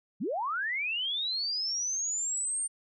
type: linear sweep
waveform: sine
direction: up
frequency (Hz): 147.6 to 8870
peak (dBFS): -29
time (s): 0.2-2.68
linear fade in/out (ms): 20
effects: none